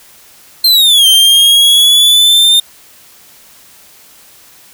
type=linear two-way sweep; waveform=45% pulse; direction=down then up; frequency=4200 to 3131 to 3632 Hz; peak=-4 dBFS; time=0.64-2.6 s; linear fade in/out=5 ms; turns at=1.07 s; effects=white hiss -41 dBFS RMS until 4.73 s